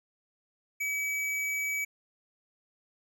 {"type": "tone", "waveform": "square", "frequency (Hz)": 2283, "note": "D7", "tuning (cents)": -50, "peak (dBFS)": -30, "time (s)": [0.8, 1.85], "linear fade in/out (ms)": 10, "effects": []}